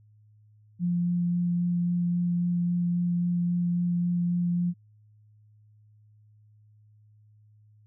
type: tone with vibrato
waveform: sine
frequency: 174.8 Hz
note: F3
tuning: 2 cents sharp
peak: -23 dBFS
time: 0.79-4.74 s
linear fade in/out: 50 ms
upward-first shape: sine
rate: 3.7 Hz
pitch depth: 8 cents each way
effects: added 106 Hz sine -55 dBFS peak until 7.86 s